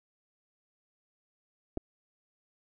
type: clicks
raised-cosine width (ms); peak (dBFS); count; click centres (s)
2; -21 / -23; 2; 1.773 / 1.776
effects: none